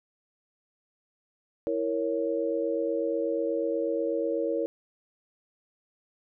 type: chord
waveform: sine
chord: A# diminished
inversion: second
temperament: equal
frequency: 329.6 / 466.2 / 554.4 Hz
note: E4 / A#4 / C#5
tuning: 0 / 0 / 0 cents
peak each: -31 / -29 / -30 dBFS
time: 1.67-4.66 s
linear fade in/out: 0 ms
effects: none